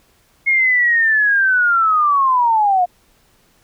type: linear sweep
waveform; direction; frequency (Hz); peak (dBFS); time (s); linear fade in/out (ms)
sine; down; 2164 to 699; -11; 0.46-2.86; 20
effects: pink hiss -56 dBFS RMS until 3.63 s